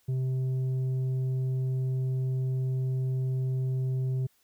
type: tone with tanh clipping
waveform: sine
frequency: 130 Hz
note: C3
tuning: 11 cents flat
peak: -27 dBFS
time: 0.08-4.27 s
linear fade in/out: 10 ms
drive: 5 dB
effects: white hiss -68 dBFS RMS until 4.43 s